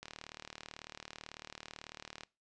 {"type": "click train", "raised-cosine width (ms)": 0.2, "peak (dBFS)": -27, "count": 85, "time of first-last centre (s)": [0.03, 2.235], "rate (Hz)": 38.1, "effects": ["noise-tail reverb RT60 0.3 s tail -23 dB re dry", "resampled to 22050 Hz"]}